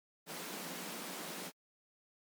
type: high-pass noise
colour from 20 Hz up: pink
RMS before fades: -44 dBFS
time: 0.26-1.52 s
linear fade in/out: 50 ms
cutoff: 160 Hz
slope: 96 dB/octave
effects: MP3 96 kbps